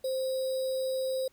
sine tone with sample-and-hold, 523.3 Hz, C5, in tune, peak -28 dBFS, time 0.04-1.28 s, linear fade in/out 5 ms, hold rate 4410 Hz, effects pink hiss -66 dBFS RMS until 1.32 s

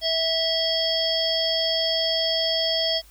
harmonic tone, 655 Hz, E5, 11 cents flat, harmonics 1 / 3 / 5 / 7 / 8, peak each -26 / -35 / -25 / -28 / -27 dBFS, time 0.01-3.02 s, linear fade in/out 50 ms, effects added 50 Hz sine -50 dBFS peak until 3.1 s + white hiss -54 dBFS RMS until 3.1 s

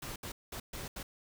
pink noise bursts at uneven times, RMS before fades -42 dBFS, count 5, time 0.02-0.16 / 0.23-0.32 / 0.52-0.6 / 0.73-0.88 / 0.96-1.03 s, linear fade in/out 5 ms, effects none

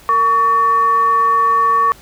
sine tone with frequency modulation, 1129 Hz, C#6, 31 cents sharp, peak -10 dBFS, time 0.09-1.92 s, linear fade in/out 0 ms, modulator 669 Hz, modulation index 0.33, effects pink hiss -43 dBFS RMS until 2.01 s

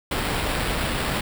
pink noise with sample-and-hold, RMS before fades -25 dBFS, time 0.11-1.21 s, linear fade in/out 5 ms, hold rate 6300 Hz, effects none

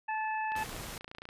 harmonic tone, 870 Hz, A5, 20 cents flat, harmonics 1 / 2 / 3, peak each -32 / -38 / -42 dBFS, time 0.08-0.64 s, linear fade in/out 10 ms
click train, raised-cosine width 0.3 ms, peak -29 dBFS, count 23, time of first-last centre 0.52-1.289 s, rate 28.6 Hz
pink noise, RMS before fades -42 dBFS, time 0.56-0.98 s, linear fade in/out 2 ms
effects resampled to 32000 Hz

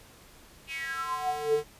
square tone with high-pass filter sweep, 149.1 Hz, D3, 27 cents sharp, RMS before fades -31 dBFS, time 0.67-1.64 s, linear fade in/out 50 ms, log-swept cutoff 2700 to 350 Hz, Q 9.6, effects pink hiss -54 dBFS RMS until 1.79 s + resampled to 32000 Hz

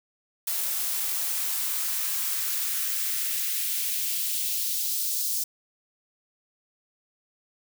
blue noise with high-pass filter sweep, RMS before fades -28 dBFS, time 0.47-5.44 s, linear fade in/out 5 ms, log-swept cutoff 480 to 5000 Hz, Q 1.3, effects none

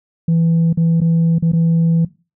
sine tone with dropouts, 165.6 Hz, E3, 8 cents sharp, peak -9 dBFS, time 0.28-2.05 s, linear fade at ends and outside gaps 5 ms, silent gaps 0.729-0.773 / 1.005-1.015 / 1.385-1.424 / 1.519-1.532 s, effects noise-tail reverb RT60 0.3 s tail -19 dB re dry + tanh soft clip ceiling -9 dBFS

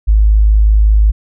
sine tone, 52.7 Hz, G#1, 26 cents sharp, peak -5 dBFS, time 0.07-1.12 s, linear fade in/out 20 ms, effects none

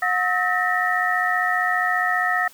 sine tone cluster, 725 / 1291 / 1808 / 1903 Hz, F#5 / E6 / A6 / A#6, -35 / -37 / +47 / +35 cents, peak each -24 dBFS, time 0.02-2.48 s, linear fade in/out 5 ms, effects white hiss -49 dBFS RMS until 2.53 s

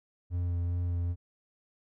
triangle tone with vibrato, 87.31 Hz, F2, in tune, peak -26 dBFS, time 0.3-1.16 s, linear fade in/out 50 ms, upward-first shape sine, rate 2.5 Hz, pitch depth 16 cents each way, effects none

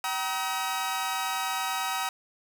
sawtooth tone cluster, 765 / 949 / 1275 Hz, G5 / A#5 / D#6, -42 / +31 / +42 cents, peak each -29 dBFS, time 0.04-2.09 s, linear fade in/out 2 ms, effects 8-bit

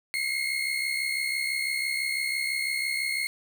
35% pulse tone pair together, 2108 / 2174 Hz, C7 / C#7, +12 / -34 cents, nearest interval minor second, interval 54 cents, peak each -29 / -27 dBFS, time 0.14-3.27 s, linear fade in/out 0 ms, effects none

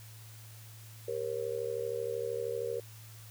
sine tone with amplitude modulation, 470.4 Hz, A#4, 16 cents sharp, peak -28 dBFS, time 1.08-2.8 s, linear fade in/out 5 ms, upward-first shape sine, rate 72.9 Hz, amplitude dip 100%, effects added 110 Hz sine -49 dBFS peak until 3.3 s + white hiss -55 dBFS RMS until 3.3 s

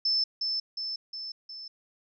sine tone with echo, 5274 Hz, E8, in tune, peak -23 dBFS, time 0.05-0.24 s, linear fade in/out 5 ms, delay 360 ms, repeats 4, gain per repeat -4 dB, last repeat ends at 1.68 s, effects none

